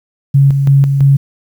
sine tone with tremolo, 138.59 Hz, C#3, in tune, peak -4 dBFS, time 0.34-1.17 s, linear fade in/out 10 ms, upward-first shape square, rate 3 Hz, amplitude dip 45%, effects 7-bit

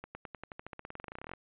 accelerating click train, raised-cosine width 0.5 ms, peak -27 dBFS, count 25, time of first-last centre 0.04-1.336 s, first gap 110 ms, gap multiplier 0.93, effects resampled to 8000 Hz

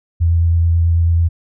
sine tone with vibrato, 84 Hz, E2, 33 cents sharp, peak -10 dBFS, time 0.2-1.29 s, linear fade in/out 20 ms, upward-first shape triangle, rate 9.2 Hz, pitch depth 18 cents each way, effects none

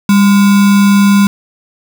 sine tone with sample-and-hold, 199.9 Hz, G3, 34 cents sharp, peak -4 dBFS, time 0.09-1.27 s, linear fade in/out 2 ms, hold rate 1225 Hz, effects none

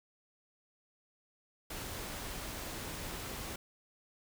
pink noise, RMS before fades -42 dBFS, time 1.7-3.56 s, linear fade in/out 5 ms, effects none

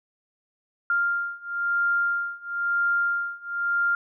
sine beating tone pair, 1396.9 / 1397.9 Hz, F6 / F6, 0 / +1 cents, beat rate 1 Hz, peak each -26 / -25 dBFS, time 0.9-3.95 s, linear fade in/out 2 ms, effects none

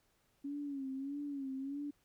sine tone with vibrato, 277.2 Hz, C#4, in tune, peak -38 dBFS, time 0.44-1.91 s, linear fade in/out 10 ms, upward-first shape sine, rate 1.6 Hz, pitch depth 79 cents each way, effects pink hiss -75 dBFS RMS until 2.04 s

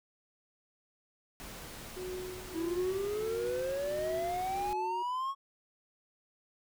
pink noise, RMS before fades -46 dBFS, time 1.4-4.73 s, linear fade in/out 0 ms
sine tone with tremolo, 367.6 Hz, F#4, 11 cents flat, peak -36 dBFS, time 1.96-5.03 s, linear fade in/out 10 ms, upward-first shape triangle, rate 1.5 Hz, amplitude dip 80%
triangle exponential sweep, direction up, 320 to 1108.7 Hz, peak -30 dBFS, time 2.53-5.35 s, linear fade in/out 50 ms
effects none

